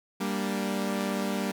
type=chord; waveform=sawtooth; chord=G minor; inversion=none; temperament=equal; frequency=196 / 233.1 / 293.7 Hz; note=G3 / Bb3 / D4; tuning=0 / 0 / 0 cents; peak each=-26 / -29 / -32 dBFS; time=0.2-1.52 s; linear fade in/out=10 ms; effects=none